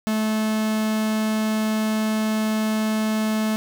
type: tone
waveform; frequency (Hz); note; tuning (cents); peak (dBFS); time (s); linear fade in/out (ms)
45% pulse; 217.2; A3; -22; -20; 0.07-3.56; 0
effects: none